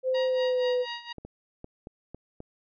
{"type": "tone with pitch glide", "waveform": "sine", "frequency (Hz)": [517, 498.5], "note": ["C5", "B4"], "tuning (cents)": [-21, 16], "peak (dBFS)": -23, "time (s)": [0.03, 0.86], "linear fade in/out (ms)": 50, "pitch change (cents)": -63, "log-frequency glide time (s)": [0.22, 0.72]}
{"type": "tone with tremolo", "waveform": "10% pulse", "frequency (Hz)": 947, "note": "A#5", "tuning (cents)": 27, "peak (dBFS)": -23, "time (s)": [0.14, 1.13], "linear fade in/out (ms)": 10, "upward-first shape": "sine", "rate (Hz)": 4.2, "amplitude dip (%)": 80}
{"type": "clicks", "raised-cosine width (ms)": 2, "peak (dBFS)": -27, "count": 6, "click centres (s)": [1.183, 1.25, 1.644, 1.871, 2.146, 2.404]}
{"effects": ["resampled to 11025 Hz"]}